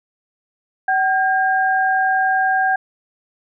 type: tone pair together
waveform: sine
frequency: 760 / 1610.4 Hz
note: F#5 / G6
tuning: +46 / +46 cents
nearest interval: octave + minor second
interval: 1300 cents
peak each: -16 / -18 dBFS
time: 0.88-2.76 s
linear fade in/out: 5 ms
effects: none